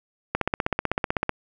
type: click train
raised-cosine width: 0.5 ms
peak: -7 dBFS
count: 16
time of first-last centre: 0.35-1.293 s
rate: 15.9 Hz
effects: none